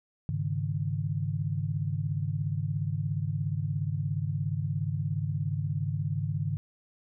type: chord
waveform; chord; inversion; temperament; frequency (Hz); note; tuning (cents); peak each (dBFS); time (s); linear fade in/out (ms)
sine; Ab suspended fourth; none; equal with one note detuned; 101.45 / 138.59 / 155.56; Ab2 / Db3 / Eb3; -40 / 0 / 0; -32; 0.29-6.57; 0
effects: none